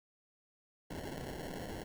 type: noise with sample-and-hold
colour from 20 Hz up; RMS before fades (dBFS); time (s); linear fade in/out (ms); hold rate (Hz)
violet; -43; 0.9-1.84; 10; 1225
effects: none